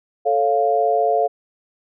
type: chord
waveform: sine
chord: A augmented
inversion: none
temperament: equal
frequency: 440 / 554.4 / 698.5 Hz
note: A4 / C#5 / E#5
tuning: 0 / 0 / 0 cents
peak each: -20 / -22 / -17 dBFS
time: 0.25-1.28 s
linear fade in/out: 20 ms
effects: none